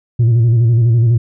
sine tone with vibrato, 116.54 Hz, A#2, in tune, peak -5 dBFS, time 0.19-1.18 s, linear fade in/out 10 ms, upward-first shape square, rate 12 Hz, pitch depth 55 cents each way, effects tanh soft clip ceiling -7 dBFS

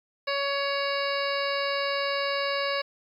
harmonic tone, 560 Hz, C#5, 18 cents sharp, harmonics 1 / 2 / 3 / 4 / 5 / 7 / 8 / 9, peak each -29 / -32 / -34 / -35 / -36 / -37 / -38 / -39 dBFS, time 0.27-2.82 s, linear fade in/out 10 ms, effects 10-bit

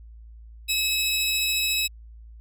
sawtooth tone pair together, 2584 / 3869 Hz, E7 / B7, -35 / -36 cents, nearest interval perfect fifth, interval 699 cents, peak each -22 dBFS, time 0.68-1.88 s, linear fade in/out 20 ms, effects added 56 Hz sine -42 dBFS peak until 2.4 s

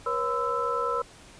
sine tone cluster, 479.8 / 549 / 1016 / 1319 Hz, A#4 / C#5 / B5 / E6, +50 / -17 / +49 / +1 cents, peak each -30 / -34 / -32 / -28 dBFS, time 0.06-1.02 s, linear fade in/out 5 ms, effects pink hiss -50 dBFS RMS until 1.39 s + resampled to 22050 Hz

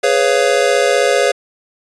square chord, C# dominant seventh, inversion second, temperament just, 415.8 / 498.9 / 554.4 / 693 Hz, G#4 / B4 / C#5 / E#5, +2 / +17 / 0 / -14 cents, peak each -18 / -17 / -16 / -20 dBFS, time 0.03-1.32 s, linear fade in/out 10 ms, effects resampled to 22050 Hz

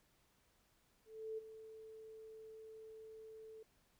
sine tone with ADSR envelope, 440 Hz, A4, in tune, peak -40 dBFS, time 1.05-3.63 s, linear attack 330 ms, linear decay 15 ms, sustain -12 dB, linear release 4 ms, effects pink hiss -75 dBFS RMS until 3.99 s

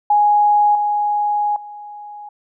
sine tone with level steps, 830.6 Hz, G#5, in tune, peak -10 / -15 / -31 dBFS, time 0.1-2.29 s, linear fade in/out 5 ms, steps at 0.75 / 1.56 s, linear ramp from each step 2 ms, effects none

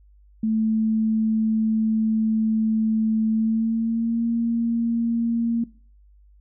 sine tone with pitch glide, 220 to 232 Hz, A3 to A#3, 0 to -8 cents, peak -19 dBFS, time 0.43-5.64 s, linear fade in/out 5 ms, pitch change +92 cents, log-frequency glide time 3.29-4.25 s, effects noise-tail reverb RT60 0.4 s tail -20 dB re dry + added 50 Hz sine -50 dBFS peak until 6.4 s

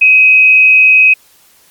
sine tone with frequency modulation, 2531 Hz, D#7, 29 cents sharp, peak -3 dBFS, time 0.01-1.14 s, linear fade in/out 10 ms, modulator 120 Hz, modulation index 0.39, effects white hiss -47 dBFS RMS until 1.7 s + Opus 48 kbps

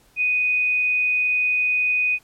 sine tone, 2489 Hz, D#7, in tune, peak -17 dBFS, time 0.16-2.19 s, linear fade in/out 50 ms, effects pink hiss -57 dBFS RMS until 2.23 s + MP3 64 kbps

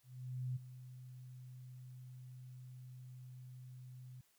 sine tone with ADSR envelope, 126.8 Hz, B2, 46 cents sharp, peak -36 dBFS, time 0.03-4.21 s, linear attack 530 ms, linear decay 14 ms, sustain -14 dB, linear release 4 ms, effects white hiss -74 dBFS RMS until 4.38 s

